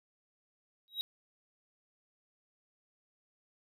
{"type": "tone with exponential growth", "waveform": "triangle", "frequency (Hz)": 3830, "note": "A#7", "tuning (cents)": 46, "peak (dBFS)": -27, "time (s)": [0.88, 1.01], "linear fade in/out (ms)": 0, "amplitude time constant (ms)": 27, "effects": []}